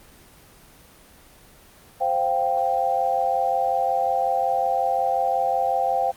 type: chord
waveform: sine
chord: C suspended fourth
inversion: none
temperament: equal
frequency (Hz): 523.3 / 698.5 / 784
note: C5 / F5 / G5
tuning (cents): 0 / 0 / 0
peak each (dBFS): -26 / -24 / -22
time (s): 2-6.12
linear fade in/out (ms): 20
effects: pink hiss -50 dBFS RMS until 6.16 s + Opus 24 kbps